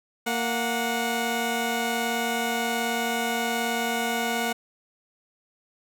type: tone pair together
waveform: 15% pulse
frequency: 231 / 731.7 Hz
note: A#3 / F#5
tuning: -16 / -20 cents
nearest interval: octave + minor sixth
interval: 1996 cents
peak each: -21 dBFS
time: 0.26-4.53 s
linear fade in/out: 10 ms
effects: none